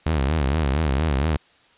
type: tone with vibrato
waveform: sawtooth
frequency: 72.9 Hz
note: D2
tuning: 12 cents flat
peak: -15 dBFS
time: 0.06-1.37 s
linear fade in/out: 5 ms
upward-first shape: sine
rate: 4.3 Hz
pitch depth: 190 cents each way
effects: white hiss -56 dBFS RMS until 1.77 s + resampled to 8000 Hz